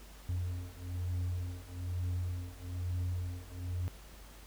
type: beating tone pair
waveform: triangle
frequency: 88.8 / 89.9 Hz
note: F2 / F#2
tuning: +29 / -49 cents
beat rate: 1.1 Hz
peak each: -36 / -35 dBFS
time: 0.29-3.88 s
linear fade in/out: 0 ms
effects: added 50 Hz sine -51 dBFS peak until 4.46 s + pink hiss -56 dBFS RMS until 4.46 s